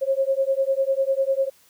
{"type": "beating tone pair", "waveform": "sine", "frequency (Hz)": [535, 545], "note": ["C5", "C#5"], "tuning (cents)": [38, -29], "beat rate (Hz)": 10, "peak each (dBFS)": -22, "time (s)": [0.01, 1.5], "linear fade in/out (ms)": 20, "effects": ["white hiss -57 dBFS RMS until 1.69 s"]}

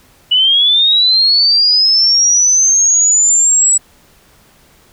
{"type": "linear sweep", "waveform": "sine", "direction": "up", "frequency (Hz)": [2931, 7860], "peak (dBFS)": -7, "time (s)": [0.31, 3.78], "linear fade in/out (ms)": 10, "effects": ["pink hiss -48 dBFS RMS until 4.92 s"]}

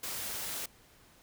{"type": "noise", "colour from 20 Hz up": "white", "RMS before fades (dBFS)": -38, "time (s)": [0.03, 0.66], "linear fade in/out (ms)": 5, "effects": ["pink hiss -61 dBFS RMS until 1.22 s"]}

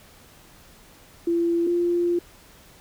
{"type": "tone pair in turn", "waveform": "sine", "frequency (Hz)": [339.7, 347.4], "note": ["F4", "F4"], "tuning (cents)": [-48, -9], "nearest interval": "unison", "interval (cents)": 39, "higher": "second", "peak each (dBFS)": -19, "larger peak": "neither", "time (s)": [[1.27, 1.67], [1.67, 2.19]], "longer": "second", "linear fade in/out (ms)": 5, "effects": ["pink hiss -51 dBFS RMS until 2.8 s"]}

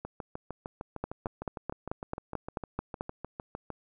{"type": "two click trains", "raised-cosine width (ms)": 1, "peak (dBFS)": [-23, -18], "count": [25, 10], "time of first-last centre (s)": [[0.05, 3.703], [1.04, 3.009]], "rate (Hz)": [6.57, 4.57], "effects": []}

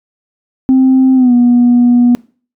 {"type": "tone with pitch glide", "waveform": "sine", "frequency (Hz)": [261.6, 242.7], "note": ["C4", "B3"], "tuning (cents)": [0, -30], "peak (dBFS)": -3, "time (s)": [0.69, 2.15], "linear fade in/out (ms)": 0, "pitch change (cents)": -130, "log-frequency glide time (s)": [1.15, 1.33], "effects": ["noise-tail reverb RT60 0.4 s tail -24 dB re dry", "tanh soft clip ceiling -2 dBFS"]}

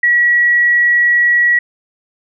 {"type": "tone", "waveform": "sine", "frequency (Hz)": 1925, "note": "B6", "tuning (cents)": -45, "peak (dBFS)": -8, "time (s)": [0.03, 1.59], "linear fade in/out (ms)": 5, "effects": []}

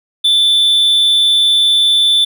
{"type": "tone with amplitude modulation", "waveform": "triangle", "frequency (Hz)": 3520, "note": "A7", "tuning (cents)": 0, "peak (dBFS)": -5, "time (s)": [0.24, 2.25], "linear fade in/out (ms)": 10, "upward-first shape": "sine", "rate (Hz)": 255, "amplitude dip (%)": 35, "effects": []}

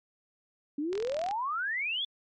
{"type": "exponential sweep", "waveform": "sine", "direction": "up", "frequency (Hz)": [279.3, 3520], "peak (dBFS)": -29, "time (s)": [0.78, 2.05], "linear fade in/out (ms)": 5}
{"type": "click train", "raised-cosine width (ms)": 0.2, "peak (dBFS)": -23, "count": 17, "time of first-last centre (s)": [0.93, 1.311], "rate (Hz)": 42}
{"effects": ["MP3 48 kbps"]}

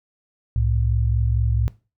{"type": "tone pair together", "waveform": "sine", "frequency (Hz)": [65.58, 110], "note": ["C2", "A2"], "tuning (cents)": [5, 0], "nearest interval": "major sixth", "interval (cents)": 895, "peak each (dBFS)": -20, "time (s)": [0.56, 1.68], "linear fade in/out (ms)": 0, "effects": ["noise-tail reverb RT60 0.3 s tail -19 dB re dry"]}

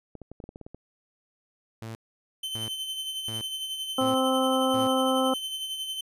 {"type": "clicks", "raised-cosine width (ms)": 2, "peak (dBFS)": -28, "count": 10, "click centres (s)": [0.153, 0.217, 0.316, 0.402, 0.44, 0.491, 0.559, 0.613, 0.665, 0.746]}
{"type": "tone bursts", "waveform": "sawtooth", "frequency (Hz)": 112.8, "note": "A2", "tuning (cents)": 44, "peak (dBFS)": -32, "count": 5, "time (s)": [1.82, 4.87], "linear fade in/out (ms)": 0, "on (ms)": 130, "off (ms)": 600}
{"type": "tone with tremolo", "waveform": "45% pulse", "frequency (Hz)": 3074, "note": "G7", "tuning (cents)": -35, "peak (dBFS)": -29, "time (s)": [2.43, 6.01], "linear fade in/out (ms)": 5, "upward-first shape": "sine", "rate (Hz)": 11, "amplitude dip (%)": 45}
{"type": "harmonic tone", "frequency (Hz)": 261.6, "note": "C4", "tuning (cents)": 0, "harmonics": [1, 2, 3, 4, 5], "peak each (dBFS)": [-26, -26, -30, -33, -30], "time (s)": [3.98, 5.34], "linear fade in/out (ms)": 5}
{"effects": ["resampled to 32000 Hz"]}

